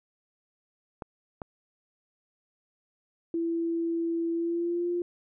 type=clicks; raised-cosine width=1 ms; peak=-22 dBFS; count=2; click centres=1.022 / 1.418 s
type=tone with pitch glide; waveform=sine; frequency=333.9 to 349.5 Hz; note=E4 to F4; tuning=+22 to +1 cents; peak=-26 dBFS; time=3.34-5.02 s; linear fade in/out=2 ms; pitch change=+79 cents; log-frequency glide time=4.32-4.89 s
effects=none